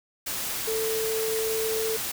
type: tone in noise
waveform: sine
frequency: 443.1 Hz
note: A4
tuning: 12 cents sharp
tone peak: -26 dBFS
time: 0.67-1.97 s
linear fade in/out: 10 ms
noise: white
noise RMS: -31 dBFS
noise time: 0.26-2.12 s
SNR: +2 dB
effects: none